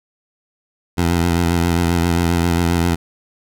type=tone with vibrato; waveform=15% pulse; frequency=85.6 Hz; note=F2; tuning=34 cents flat; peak=-8 dBFS; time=0.97-2.96 s; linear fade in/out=20 ms; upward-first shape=sine; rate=7.5 Hz; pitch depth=41 cents each way; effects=none